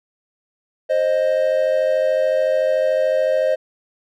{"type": "tone pair together", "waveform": "triangle", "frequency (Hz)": [526.3, 620], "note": ["C5", "D#5"], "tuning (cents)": [10, -6], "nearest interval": "minor third", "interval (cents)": 284, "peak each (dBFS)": -16, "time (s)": [0.89, 3.56], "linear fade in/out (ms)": 20, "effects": []}